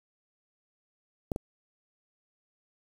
clicks, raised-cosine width 2 ms, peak -16 / -19 dBFS, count 2, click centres 1.318 / 1.361 s, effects 7-bit

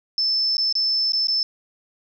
sine tone with dropouts, 5274 Hz, E8, in tune, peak -18 dBFS, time 0.18-1.43 s, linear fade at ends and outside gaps 1 ms, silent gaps 0.569-0.58 / 0.726-0.753 / 1.121-1.133 / 1.271-1.283 s, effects 9-bit

